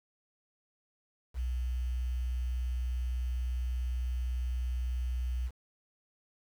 sine tone with quantisation, 61.74 Hz, B1, in tune, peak -30 dBFS, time 1.34-5.51 s, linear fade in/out 50 ms, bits 9, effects none

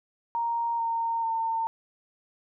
sine tone with pitch steps, 932.3 / 918.9 / 905.8 Hz, A#5 / A#5 / A#5, 0 / -25 / -50 cents, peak -25 dBFS, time 0.35-1.67 s, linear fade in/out 0 ms, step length 440 ms, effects none

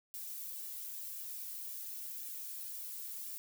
violet noise with flanger, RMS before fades -44 dBFS, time 0.14-3.38 s, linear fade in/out 0 ms, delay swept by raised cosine 1.7 to 2.64 ms, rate 1.9 Hz, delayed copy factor +0.8, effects none

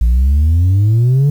sine exponential sweep, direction up, 55.7 to 146.83 Hz, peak -5 dBFS, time 0.01-1.3 s, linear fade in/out 5 ms, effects tanh soft clip ceiling -7 dBFS + 7-bit

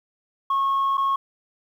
sine tone with dropouts, 1093 Hz, C#6, 25 cents flat, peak -17 dBFS, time 0.5-1.16 s, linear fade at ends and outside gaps 5 ms, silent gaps 0.972-0.978 s, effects tanh soft clip ceiling -17 dBFS + 9-bit

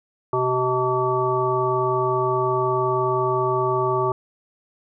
harmonic tone, 127.2 Hz, C3, 48 cents flat, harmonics 1 / 3 / 5 / 7 / 9, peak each -28 / -22 / -28 / -26 / -24 dBFS, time 0.33-4.12 s, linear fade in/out 2 ms, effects none

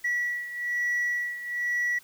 sine beating tone pair, 1940 / 1941.1 Hz, B6 / B6, -31 / -30 cents, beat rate 1.1 Hz, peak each -26 / -30 dBFS, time 0.04-1.99 s, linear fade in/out 10 ms, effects tanh soft clip ceiling -22 dBFS + white hiss -55 dBFS RMS until 2.03 s

